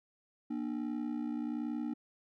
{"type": "ring-modulated tone", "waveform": "triangle", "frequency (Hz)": 268.2, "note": "C4", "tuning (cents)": 43, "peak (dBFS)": -29, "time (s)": [0.5, 1.94], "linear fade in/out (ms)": 10, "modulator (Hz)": 30.6, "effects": []}